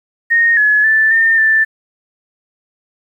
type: tone with pitch steps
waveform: sine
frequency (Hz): 1854 / 1701 / 1760 / 1811 / 1768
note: A#6 / G#6 / A6 / A6 / A6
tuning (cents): -10 / +41 / 0 / +49 / +8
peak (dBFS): -8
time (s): 0.3-1.65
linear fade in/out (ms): 20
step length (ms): 270
effects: 8-bit